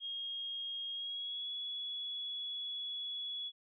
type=tone with pitch glide; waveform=sine; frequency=3257 to 3382 Hz; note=G#7 to G#7; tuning=-34 to +31 cents; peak=-38 dBFS; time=0-3.52 s; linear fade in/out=50 ms; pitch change=+65 cents; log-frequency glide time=0.92-1.49 s; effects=none